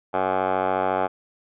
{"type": "tone with band-pass filter", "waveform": "10% pulse", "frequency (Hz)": 94, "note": "F#2", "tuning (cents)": 28, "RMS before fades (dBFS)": -23, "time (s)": [0.13, 1.08], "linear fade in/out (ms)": 20, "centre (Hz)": 860, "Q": 6.3, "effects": ["resampled to 8000 Hz"]}